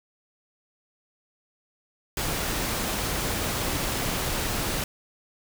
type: noise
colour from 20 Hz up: pink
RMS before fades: -28 dBFS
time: 2.17-4.84 s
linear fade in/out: 2 ms
effects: none